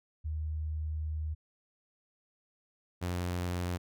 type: tone pair in turn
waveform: sine / sawtooth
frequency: 77.5 / 88.76 Hz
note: D#2 / F2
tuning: -6 / +29 cents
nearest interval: major second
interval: 235 cents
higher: second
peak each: -32 / -28 dBFS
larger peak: second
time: 0.24-1.35 / 3.01-3.78 s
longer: first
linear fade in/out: 20 ms
effects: none